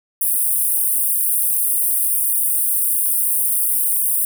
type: high-pass noise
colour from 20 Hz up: pink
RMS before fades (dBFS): -18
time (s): 0.21-4.25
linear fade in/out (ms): 2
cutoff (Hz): 8900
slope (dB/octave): 96
effects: none